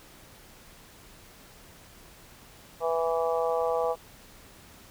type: harmonic tone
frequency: 164.81 Hz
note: E3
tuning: in tune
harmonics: 3 / 4 / 5 / 6 / 7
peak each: -27 / -30 / -32 / -37 / -35 dBFS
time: 2.8-3.96 s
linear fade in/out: 50 ms
effects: pink hiss -52 dBFS RMS until 4.9 s